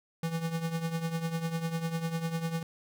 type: tone with tremolo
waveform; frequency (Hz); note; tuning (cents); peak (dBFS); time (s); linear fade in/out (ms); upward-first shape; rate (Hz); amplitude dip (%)
square; 164.81; E3; 0; -28; 0.23-2.63; 2; triangle; 10; 75
effects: none